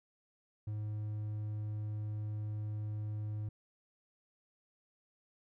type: tone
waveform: triangle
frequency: 106.1 Hz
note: G#2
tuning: 38 cents sharp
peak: -34 dBFS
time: 0.67-3.49 s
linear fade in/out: 5 ms
effects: none